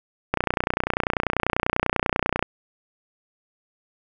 click train, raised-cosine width 0.5 ms, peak -5 dBFS, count 64, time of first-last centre 0.34-2.426 s, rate 30.2 Hz, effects none

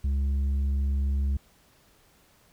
sine tone with tanh clipping, 69.1 Hz, C#2, 5 cents flat, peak -24 dBFS, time 0.04-1.37 s, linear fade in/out 5 ms, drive 5 dB, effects pink hiss -61 dBFS RMS until 2.52 s

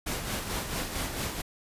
pink noise with tremolo, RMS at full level -31 dBFS, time 0.06-1.42 s, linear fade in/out 10 ms, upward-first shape sine, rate 4.5 Hz, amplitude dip 50%, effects resampled to 32000 Hz

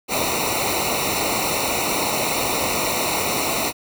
pink noise with comb filter, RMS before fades -22 dBFS, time 0.08-3.73 s, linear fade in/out 50 ms, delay 0.61 ms, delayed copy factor -1, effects none

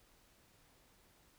silence, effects pink hiss -68 dBFS RMS until 1.38 s

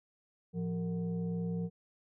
sine tone with frequency modulation, 173.6 Hz, F3, 10 cents flat, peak -32 dBFS, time 0.53-1.7 s, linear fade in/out 50 ms, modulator 284 Hz, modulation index 0.66, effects none

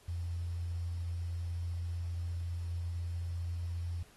sine tone with quantisation, 86 Hz, F2, 26 cents flat, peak -34 dBFS, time 0.08-4.03 s, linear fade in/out 5 ms, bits 10, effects pink hiss -62 dBFS RMS until 4.16 s + AAC 32 kbps

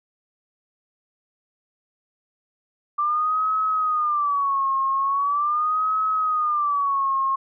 sine tone with vibrato, 1174.7 Hz, D6, in tune, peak -19 dBFS, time 2.98-7.36 s, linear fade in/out 10 ms, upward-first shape sine, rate 0.41 Hz, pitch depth 150 cents each way, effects none

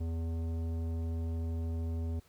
sine tone with tanh clipping, 82.41 Hz, E2, in tune, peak -34 dBFS, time 0-2.2 s, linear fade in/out 10 ms, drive 14 dB, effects pink hiss -66 dBFS RMS until 2.28 s

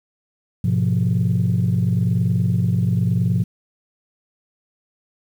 sine chord, F diminished, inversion first, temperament just, 104.77 / 125.72 / 174.61 Hz, Ab2 / Cb3 / F3, +16 / +31 / 0 cents, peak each -19 dBFS, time 0.64-3.44 s, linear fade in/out 5 ms, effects tanh soft clip ceiling -10 dBFS + 8-bit

